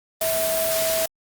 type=tone in noise; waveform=sine; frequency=650 Hz; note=E5; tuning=24 cents flat; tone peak=-22 dBFS; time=0.21-1.06 s; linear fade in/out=5 ms; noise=white; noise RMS=-25 dBFS; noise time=0.21-1.06 s; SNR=0 dB; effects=Opus 32 kbps